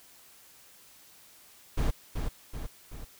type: noise with echo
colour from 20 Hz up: brown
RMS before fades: -26 dBFS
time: 1.77-1.91 s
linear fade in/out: 10 ms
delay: 380 ms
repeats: 3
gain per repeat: -5 dB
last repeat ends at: 3.05 s
effects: white hiss -56 dBFS RMS until 3.19 s